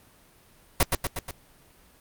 pink noise with echo, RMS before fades -19 dBFS, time 0.8-0.83 s, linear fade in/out 2 ms, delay 120 ms, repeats 4, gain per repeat -4 dB, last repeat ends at 1.31 s, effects pink hiss -57 dBFS RMS until 2 s + Opus 32 kbps

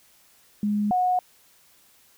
sine tone pair in turn, 207.7 / 729.8 Hz, G#3 / F#5, 0 / -24 cents, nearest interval octave + minor seventh, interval 2176 cents, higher second, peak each -21 / -19 dBFS, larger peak second, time 0.63-0.91 / 0.91-1.19 s, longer neither, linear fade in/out 2 ms, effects white hiss -58 dBFS RMS until 2.17 s

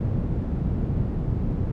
white low-pass noise, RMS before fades -25 dBFS, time 0-1.72 s, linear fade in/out 10 ms, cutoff 150 Hz, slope 12 dB/octave, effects none

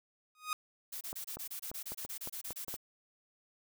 sawtooth tone with exponential growth, 1244.5 Hz, D#6, in tune, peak -26 dBFS, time 0.35-0.53 s, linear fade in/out 1 ms, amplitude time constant 38 ms
blue noise bursts, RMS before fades -42 dBFS, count 16, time 0.92-2.766 s, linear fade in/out 10 ms, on 91 ms, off 26 ms
clicks, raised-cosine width 1 ms, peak -30 dBFS, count 9, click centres 1.129 / 1.37 / 1.715 / 1.92 / 2.05 / 2.274 / 2.507 / 2.682 / 2.741 s
effects none

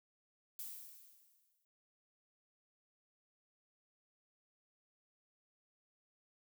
violet noise with exponential decay, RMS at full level -44 dBFS, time 0.59-1.65 s, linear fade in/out 1 ms, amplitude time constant 230 ms, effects noise-tail reverb RT60 0.4 s tail -26 dB re dry

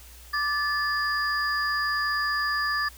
sine tone cluster, 1174 / 1739 / 4855 Hz, D6 / A6 / D#8, -1 / -21 / -43 cents, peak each -28 / -26 / -32 dBFS, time 0.33-2.89 s, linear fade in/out 10 ms, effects added 60 Hz sine -47 dBFS peak until 2.97 s + white hiss -50 dBFS RMS until 2.97 s

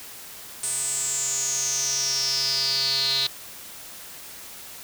square tone with band-pass filter sweep, 135.3 Hz, C#3, 42 cents flat, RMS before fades -25 dBFS, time 0.63-3.27 s, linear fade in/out 5 ms, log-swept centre 8600 to 4000 Hz, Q 9.8, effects white hiss -41 dBFS RMS until 4.83 s

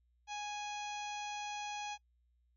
harmonic tone with a mistuned harmonic, 830 Hz, G#5, 1 cent flat, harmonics 1 / 2 / 3 / 4 / 5 / 6 / 7 / 8, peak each -41 / -53 / -47 / -50 / -54 / -59 / -52 / -58 dBFS, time 0.27-1.98 s, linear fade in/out 50 ms, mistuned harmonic 7, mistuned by +35 cents, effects noise-tail reverb RT60 0.1 s tail -23 dB re dry + added 60 Hz sine -70 dBFS peak until 2.56 s

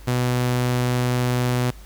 sawtooth tone, 124.1 Hz, B2, 9 cents sharp, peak -15 dBFS, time 0.07-1.71 s, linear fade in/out 10 ms, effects added 50 Hz sine -39 dBFS peak until 1.85 s + pink hiss -49 dBFS RMS until 1.85 s

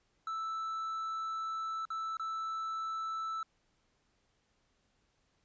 triangle tone with dropouts, 1318.5 Hz, E6, in tune, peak -33 dBFS, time 0.27-3.43 s, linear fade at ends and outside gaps 2 ms, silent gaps 1.853-1.903 / 2.17-2.196 s, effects pink hiss -75 dBFS RMS until 5.44 s + resampled to 16000 Hz

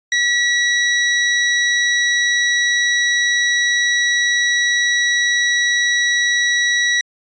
sawtooth tone, 1933 Hz, B6, 38 cents flat, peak -10 dBFS, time 0.12-7.01 s, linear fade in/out 2 ms, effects resampled to 16000 Hz

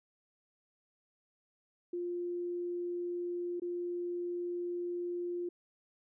sine tone with dropouts, 350.8 Hz, F4, 8 cents sharp, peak -34 dBFS, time 1.93-5.49 s, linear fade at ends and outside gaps 5 ms, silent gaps 3.599-3.619 s, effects none

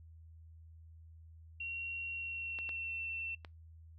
sine tone with pitch glide, 2741 to 2694 Hz, F7 to E7, -33 to +37 cents, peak -38 dBFS, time 1.6-3.35 s, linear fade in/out 5 ms, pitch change -30 cents, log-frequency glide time 2.13-3.06 s
clicks, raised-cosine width 0.3 ms, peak -31 dBFS, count 3, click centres 2.588 / 2.692 / 3.448 s
effects noise-tail reverb RT60 0.2 s tail -24 dB re dry + added 81 Hz sine -53 dBFS peak until 3.98 s

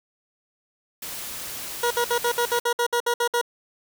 white noise, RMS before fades -34 dBFS, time 1.02-2.6 s, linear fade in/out 5 ms
20% pulse tone bursts, 477.9 Hz, A#4, 43 cents sharp, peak -15 dBFS, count 12, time 1.83-3.414 s, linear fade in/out 5 ms, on 77 ms, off 60 ms
effects none

